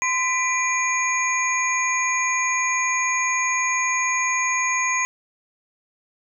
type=tone cluster; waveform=sine; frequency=1029 / 1996 / 2394 / 6590 Hz; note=C6 / B6 / D7 / G#8; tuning=-29 / +18 / +33 / -14 cents; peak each=-25 dBFS; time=0.02-5.05 s; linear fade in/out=0 ms; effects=none